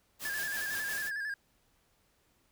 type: noise with tremolo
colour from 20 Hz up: white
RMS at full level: -39 dBFS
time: 0.19-1.11 s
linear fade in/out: 50 ms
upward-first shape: sine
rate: 5.7 Hz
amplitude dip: 40%
type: tone with vibrato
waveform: triangle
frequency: 1674 Hz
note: G#6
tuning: 13 cents sharp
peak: -32 dBFS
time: 0.25-1.34 s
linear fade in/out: 2 ms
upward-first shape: square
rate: 11 Hz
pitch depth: 56 cents each way
effects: pink hiss -71 dBFS RMS until 2.51 s